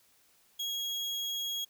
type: tone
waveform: 35% pulse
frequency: 3303 Hz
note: G#7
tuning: 10 cents flat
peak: -31 dBFS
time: 0.59-1.65 s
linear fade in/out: 10 ms
effects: white hiss -66 dBFS RMS until 1.69 s